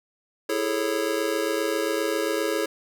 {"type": "chord", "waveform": "square", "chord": "A major seventh", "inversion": "second", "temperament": "just", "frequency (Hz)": [330, 412.5, 440, 550], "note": ["E4", "G#4", "A4", "C#5"], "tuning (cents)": [2, -12, 0, -14], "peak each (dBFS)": -30, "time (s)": [0.49, 2.66], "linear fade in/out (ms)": 5, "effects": []}